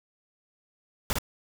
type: noise with echo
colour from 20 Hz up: pink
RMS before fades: -27 dBFS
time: 1.1-1.13 s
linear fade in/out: 0 ms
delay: 55 ms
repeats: 1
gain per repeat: -2 dB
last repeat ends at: 1.185 s
effects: none